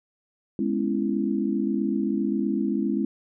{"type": "chord", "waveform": "sine", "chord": "C# minor seventh", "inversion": "second", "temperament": "just", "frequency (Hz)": [207.9, 249.5, 277.2, 332.6], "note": ["G#3", "B3", "C#4", "E4"], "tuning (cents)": [2, 18, 0, 16], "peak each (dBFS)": [-26, -30, -28, -28], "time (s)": [0.59, 3.05], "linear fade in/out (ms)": 2, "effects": []}